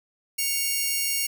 5% pulse tone pair together, 2217 / 2793 Hz, C#7 / F7, 0 / -1 cents, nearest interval major third, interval 399 cents, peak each -17 dBFS, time 0.38-1.27 s, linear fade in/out 10 ms, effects none

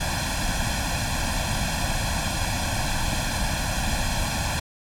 pink noise with comb filter, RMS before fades -25 dBFS, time 0-4.6 s, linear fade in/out 10 ms, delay 1.2 ms, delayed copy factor +0.95, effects low-pass 10000 Hz 12 dB/octave

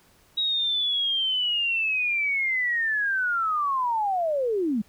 sine linear sweep, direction down, 3827 to 196 Hz, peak -22 dBFS, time 0.37-4.82 s, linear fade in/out 10 ms, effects pink hiss -59 dBFS RMS until 4.88 s

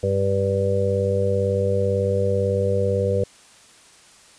harmonic tone, 98 Hz, G2, in tune, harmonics 1 / 2 / 4 / 5 / 6, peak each -23 / -29 / -28 / -21 / -28 dBFS, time 0.03-3.24 s, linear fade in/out 5 ms, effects white hiss -50 dBFS RMS until 4.38 s + resampled to 22050 Hz

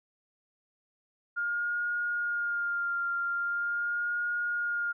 sine tone with vibrato, 1411 Hz, F6, 17 cents sharp, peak -28 dBFS, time 1.36-4.93 s, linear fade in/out 20 ms, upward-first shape sine, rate 0.42 Hz, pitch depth 24 cents each way, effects none

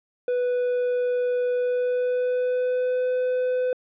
triangle tone with pitch glide, 493.9 to 504.3 Hz, B4 to B4, 0 to +36 cents, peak -19 dBFS, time 0.28-3.73 s, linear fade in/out 2 ms, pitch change +36 cents, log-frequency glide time 1.53-3.09 s, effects resampled to 8000 Hz

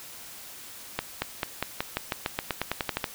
accelerating click train, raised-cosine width 0.3 ms, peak -10 dBFS, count 16, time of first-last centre 0.99-3.042 s, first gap 230 ms, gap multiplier 0.92, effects white hiss -44 dBFS RMS until 3.14 s

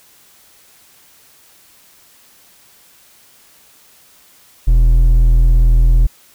sine tone with hard clipping, 41.13 Hz, E1, 3 cents flat, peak -8 dBFS, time 4.67-6.07 s, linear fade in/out 10 ms, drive 5 dB, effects white hiss -48 dBFS RMS until 6.34 s

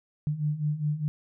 sine beating tone pair, 146.83 / 151.73 Hz, D3 / D#3, 0 / -43 cents, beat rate 4.9 Hz, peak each -31 / -27 dBFS, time 0.27-1.08 s, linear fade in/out 0 ms, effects none

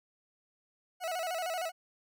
40% pulse tone with vibrato, 690 Hz, F5, 21 cents flat, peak -32 dBFS, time 1-1.72 s, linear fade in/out 50 ms, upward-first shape square, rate 13 Hz, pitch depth 100 cents each way, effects none

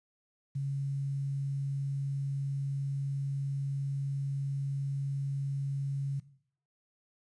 sine tone with quantisation, 138.5 Hz, C#3, 1 cent flat, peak -30 dBFS, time 0.55-6.2 s, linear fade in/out 10 ms, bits 10, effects noise-tail reverb RT60 0.6 s tail -17 dB re dry + resampled to 22050 Hz

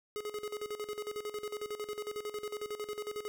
square tone with tremolo, 420 Hz, G#4, 19 cents sharp, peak -36 dBFS, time 0.16-3.28 s, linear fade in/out 0 ms, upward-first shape square, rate 11 Hz, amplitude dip 75%, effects none

